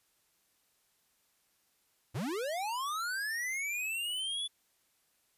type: linear sweep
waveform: square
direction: up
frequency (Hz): 87.31 to 3468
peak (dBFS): -34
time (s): 2.14-4.48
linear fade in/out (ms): 20
effects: white hiss -73 dBFS RMS until 5.37 s + resampled to 32000 Hz

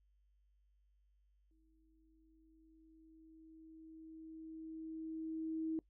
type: tone with exponential growth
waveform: sine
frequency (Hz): 319.9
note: D#4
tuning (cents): +48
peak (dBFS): -35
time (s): 1.51-5.79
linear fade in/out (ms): 1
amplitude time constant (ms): 930
effects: noise-tail reverb RT60 0.1 s tail -22 dB re dry + added 50 Hz sine -70 dBFS peak until 5.89 s

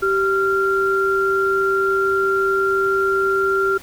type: tone pair together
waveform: sine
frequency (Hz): 388.1 / 1383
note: G4 / F6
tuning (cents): -17 / -17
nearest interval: octave + minor seventh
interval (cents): 2200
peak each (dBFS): -18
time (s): 0.02-3.78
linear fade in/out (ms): 10
effects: pink hiss -41 dBFS RMS until 3.82 s

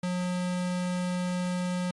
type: tone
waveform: square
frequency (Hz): 180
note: F#3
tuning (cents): -47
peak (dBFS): -28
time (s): 0.03-1.91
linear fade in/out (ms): 5
effects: MP3 48 kbps

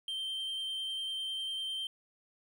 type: tone with vibrato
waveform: triangle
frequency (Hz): 3136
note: G7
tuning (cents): 0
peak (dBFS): -33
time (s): 0.08-1.87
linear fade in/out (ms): 2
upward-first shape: sine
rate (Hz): 10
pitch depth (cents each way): 11
effects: none

